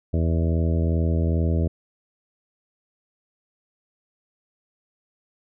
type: harmonic tone with a mistuned harmonic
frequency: 82.41 Hz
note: E2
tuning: in tune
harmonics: 1 / 2 / 3 / 4 / 5 / 6 / 7 / 8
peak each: -20 / -26 / -30 / -32 / -34 / -36 / -37 / -38 dBFS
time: 0.13-1.68 s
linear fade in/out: 10 ms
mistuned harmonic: 8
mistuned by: -31 cents
effects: none